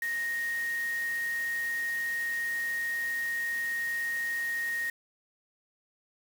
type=tone in noise; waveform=sine; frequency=1864.7 Hz; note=A#6; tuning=in tune; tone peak=-29 dBFS; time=0.02-4.9 s; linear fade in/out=2 ms; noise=white; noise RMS=-45 dBFS; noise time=0.02-4.9 s; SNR=+13 dB; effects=none